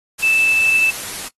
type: tone in noise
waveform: sine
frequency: 2637 Hz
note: E7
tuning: in tune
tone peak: -12 dBFS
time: 0.22-0.91 s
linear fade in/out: 20 ms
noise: white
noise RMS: -28 dBFS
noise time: 0.18-1.29 s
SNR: +13 dB
effects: noise-tail reverb RT60 0.1 s tail -22 dB re dry + AAC 32 kbps